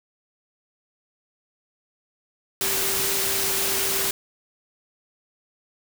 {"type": "tone in noise", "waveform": "sine", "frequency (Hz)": 390, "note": "G4", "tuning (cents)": -9, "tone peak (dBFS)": -33, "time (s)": [2.61, 4.11], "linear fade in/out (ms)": 2, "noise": "white", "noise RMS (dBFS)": -24, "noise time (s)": [2.61, 4.11], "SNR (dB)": -12, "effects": []}